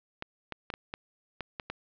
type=clicks; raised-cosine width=0.3 ms; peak=-19 dBFS; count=8; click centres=0.224 / 0.523 / 0.702 / 0.739 / 0.939 / 1.407 / 1.598 / 1.7 s; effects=low-pass 4000 Hz 12 dB/octave